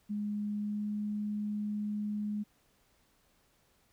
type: tone with pitch glide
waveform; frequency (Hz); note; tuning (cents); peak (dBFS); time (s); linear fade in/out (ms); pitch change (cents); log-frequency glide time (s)
sine; 207.7 to 208.9; G#3 to G#3; 0 to +10; -32; 0.09-2.44; 20; +10; 0.58-0.85
effects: pink hiss -70 dBFS RMS until 3.92 s